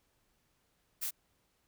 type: noise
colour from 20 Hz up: blue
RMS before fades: -36 dBFS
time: 1.01-1.11 s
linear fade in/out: 20 ms
effects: pink hiss -75 dBFS RMS until 1.67 s